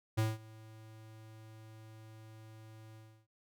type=tone with ADSR envelope; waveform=square; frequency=110 Hz; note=A2; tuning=in tune; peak=-28 dBFS; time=0.17-3.27 s; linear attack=17 ms; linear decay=190 ms; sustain=-24 dB; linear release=310 ms; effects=none